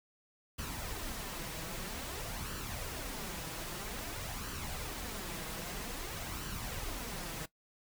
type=noise with flanger; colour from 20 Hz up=pink; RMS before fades=-41 dBFS; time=0.58-7.46 s; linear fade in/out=10 ms; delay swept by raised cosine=0.67 to 6.27 ms; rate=0.51 Hz; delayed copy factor=+0.5; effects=noise-tail reverb RT60 0.1 s tail -18 dB re dry